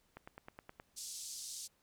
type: click train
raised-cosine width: 0.5 ms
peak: -33 dBFS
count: 7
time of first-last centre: 0.17-0.799 s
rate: 9.54 Hz
type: band-pass noise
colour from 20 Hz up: white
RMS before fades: -46 dBFS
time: 0.96-1.68 s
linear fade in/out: 20 ms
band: 4400 to 8800 Hz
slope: 24 dB/octave
effects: pink hiss -74 dBFS RMS until 1.82 s